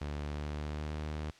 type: tone with pitch glide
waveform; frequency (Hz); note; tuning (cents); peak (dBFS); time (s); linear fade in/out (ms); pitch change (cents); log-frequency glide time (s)
sawtooth; 73.42 to 76.23; D2 to D#2; 0 to -35; -32; 0.01-1.31; 5; +65; 0.22-0.99
effects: white hiss -59 dBFS RMS until 1.39 s + low-pass 5000 Hz 12 dB/octave